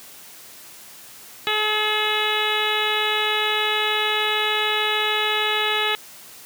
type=harmonic tone with a mistuned harmonic; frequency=426.6 Hz; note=G#4; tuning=46 cents sharp; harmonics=1 / 2 / 3 / 4 / 5 / 6 / 7 / 8 / 9; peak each=-28 / -28 / -28 / -28 / -28 / -28 / -28 / -28 / -28 dBFS; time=1.47-5.95 s; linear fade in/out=0 ms; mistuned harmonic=7; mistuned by=-16 cents; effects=white hiss -43 dBFS RMS until 6.45 s + high-pass 100 Hz 12 dB/octave